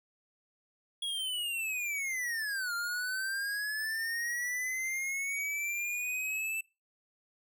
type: linear two-way sweep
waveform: square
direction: down then up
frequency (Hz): 3338 to 1388 to 2655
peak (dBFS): -33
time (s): 1.02-6.61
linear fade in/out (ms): 5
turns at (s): 2.74
effects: noise-tail reverb RT60 0.3 s tail -25 dB re dry